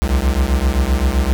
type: beating tone pair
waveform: square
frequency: 61.74 / 69.44 Hz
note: B1 / C#2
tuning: 0 / +4 cents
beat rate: 7.7 Hz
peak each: -17 dBFS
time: 0.02-1.33 s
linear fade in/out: 0 ms
effects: none